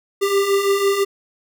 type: beating tone pair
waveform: square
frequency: 392 / 398 Hz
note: G4 / G4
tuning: 0 / +26 cents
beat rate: 6 Hz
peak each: -23 / -17 dBFS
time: 0.21-1.05 s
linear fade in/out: 20 ms
effects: none